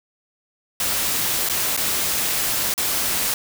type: noise with dropouts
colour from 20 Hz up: white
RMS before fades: -22 dBFS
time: 0.8-3.34 s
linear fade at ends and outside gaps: 2 ms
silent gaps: 1.489-1.497 / 1.766-1.774 / 2.74-2.778 s
effects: none